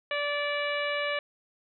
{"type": "harmonic tone with a mistuned harmonic", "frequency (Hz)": 581, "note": "D5", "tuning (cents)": -19, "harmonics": [1, 2, 3, 4, 5, 6, 7], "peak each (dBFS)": [-31, -36, -34, -34, -37, -45, -45], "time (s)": [0.11, 1.19], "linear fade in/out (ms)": 2, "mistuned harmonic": 7, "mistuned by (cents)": -58, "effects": []}